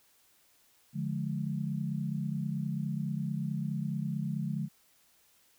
sine chord, D diminished, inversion none, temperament just, 146.83 / 176.2 / 211.4 Hz, D3 / F3 / Ab3, 0 / +16 / +31 cents, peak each -34 / -36 / -36 dBFS, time 0.93-4.69 s, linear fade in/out 50 ms, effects white hiss -66 dBFS RMS until 5.58 s

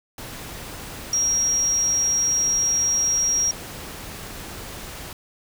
sine tone in noise, 5640 Hz, F8, 16 cents sharp, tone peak -18 dBFS, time 1.13-3.51 s, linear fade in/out 2 ms, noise pink, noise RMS -36 dBFS, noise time 0.18-5.13 s, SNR +15 dB, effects none

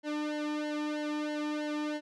sawtooth tone with flanger, 300 Hz, D4, 37 cents sharp, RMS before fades -34 dBFS, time 0.03-2.01 s, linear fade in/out 50 ms, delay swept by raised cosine 0.81 to 1.45 ms, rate 3.1 Hz, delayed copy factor -0.95, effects low-pass 5000 Hz 12 dB/octave

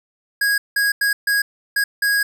square tone bursts at uneven times, 1648 Hz, G#6, 14 cents flat, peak -16 dBFS, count 6, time 0.41-0.58 / 0.76-0.92 / 1.01-1.13 / 1.27-1.42 / 1.76-1.84 / 2.02-2.23 s, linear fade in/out 5 ms, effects none

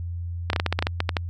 clicks, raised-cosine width 0.3 ms, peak -6 dBFS, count 12, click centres 0.501 / 0.532 / 0.562 / 0.599 / 0.663 / 0.726 / 0.79 / 0.825 / 0.869 / 1.004 / 1.092 / 1.168 s, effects added 86 Hz sine -28 dBFS peak until 1.29 s

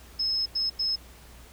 sine tone bursts at uneven times, 5180 Hz, E8, 31 cents flat, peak -24 dBFS, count 3, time 0.19-0.46 / 0.55-0.7 / 0.79-0.96 s, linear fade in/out 10 ms, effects added 60 Hz sine -49 dBFS peak until 1.52 s + pink hiss -52 dBFS RMS until 1.52 s

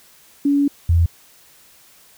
sine tone pair in turn, 283.9 / 84.4 Hz, C#4 / E2, +41 / +41 cents, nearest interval octave + major sixth, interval 2100 cents, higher first, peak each -13 / -11 dBFS, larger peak second, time 0.45-0.68 / 0.89-1.06 s, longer first, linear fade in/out 5 ms, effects white hiss -50 dBFS RMS until 2.17 s

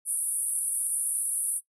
pink band-pass noise, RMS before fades -29 dBFS, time 0.05-1.61 s, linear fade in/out 50 ms, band 9200 to 11000 Hz, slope 96 dB/octave, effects noise-tail reverb RT60 0.1 s tail -18 dB re dry

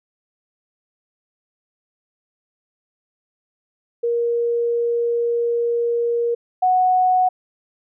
sine tone pair in turn, 471.2 / 738 Hz, A#4 / F#5, +19 / -5 cents, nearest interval minor sixth, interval 776 cents, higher second, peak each -17 / -13 dBFS, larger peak second, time 4.03-6.35 / 6.62-7.29 s, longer first, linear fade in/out 10 ms, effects none

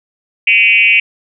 sine tone with frequency modulation, 2500 Hz, D#7, 8 cents sharp, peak -6 dBFS, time 0.47-1 s, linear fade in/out 5 ms, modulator 217 Hz, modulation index 1.4, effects none

